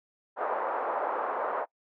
pink band-pass noise, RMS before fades -31 dBFS, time 0.36-1.66 s, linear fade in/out 50 ms, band 520 to 1200 Hz, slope 24 dB/octave, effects noise-tail reverb RT60 0.1 s tail -24 dB re dry

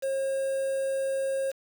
triangle tone with quantisation, 539 Hz, C#5, 49 cents flat, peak -24 dBFS, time 0.02-1.52 s, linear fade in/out 20 ms, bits 7, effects none

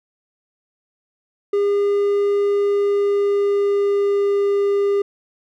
triangle tone with pitch glide, 405.1 to 402.1 Hz, G#4 to G4, -43 to +44 cents, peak -13 dBFS, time 1.53-5.02 s, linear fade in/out 5 ms, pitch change -13 cents, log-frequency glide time 2.61-4.46 s, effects none

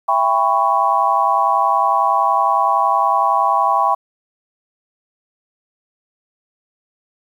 sine chord, C# half-diminished seventh, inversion first, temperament just, 665.2 / 798.3 / 997.9 / 1108.7 Hz, E5 / G5 / B5 / C#6, +16 / +31 / +18 / 0 cents, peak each -22 / -17 / -18 / -17 dBFS, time 0.08-3.95 s, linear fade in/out 10 ms, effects 8-bit

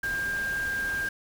sine tone in noise, 1600 Hz, G6, 35 cents sharp, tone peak -27 dBFS, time 0.03-1.09 s, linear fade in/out 5 ms, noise pink, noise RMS -40 dBFS, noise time 0.03-1.09 s, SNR +10 dB, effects none

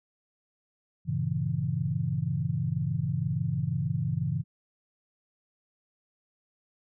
sine chord, G diminished seventh, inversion none, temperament equal, 98 / 116.54 / 138.59 / 164.81 Hz, G2 / Bb2 / Db3 / Fb3, 0 / 0 / 0 / 0 cents, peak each -35 / -33 / -30 / -31 dBFS, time 1.05-4.44 s, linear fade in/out 50 ms, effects none

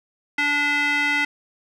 square tone with band-pass filter, 290 Hz, D4, 22 cents flat, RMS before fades -21 dBFS, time 0.38-1.25 s, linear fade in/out 5 ms, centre 2100 Hz, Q 3.3, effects none

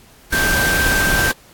sine tone in noise, 1568 Hz, G6, in tune, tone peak -16 dBFS, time 0.32-1.32 s, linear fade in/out 10 ms, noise pink, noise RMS -19 dBFS, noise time 0.32-1.32 s, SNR 0 dB, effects pink hiss -47 dBFS RMS until 1.53 s + AAC 64 kbps

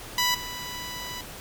10% pulse tone with level steps, 987.8 Hz, B5, in tune, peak -13 / -26 dBFS, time 0.18-1.21 s, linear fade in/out 2 ms, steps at 0.34 s, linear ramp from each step 10 ms, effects pink hiss -41 dBFS RMS until 1.4 s

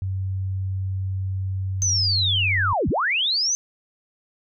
sine tone, 95.2 Hz, F#2, 50 cents sharp, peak -23 dBFS, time 0.02-2.73 s, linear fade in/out 0 ms
sine linear two-way sweep, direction down then up, 6272 to 46.25 to 6272 Hz, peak -19 dBFS, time 1.82-3.55 s, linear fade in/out 0 ms, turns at 2.89 s
effects none

